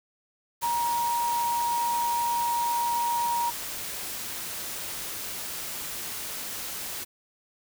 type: tone in noise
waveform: sine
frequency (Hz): 946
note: A#5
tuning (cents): +25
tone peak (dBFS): -24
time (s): 0.62-3.51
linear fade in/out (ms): 20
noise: white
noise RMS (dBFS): -35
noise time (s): 0.61-7.05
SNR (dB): +8
effects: none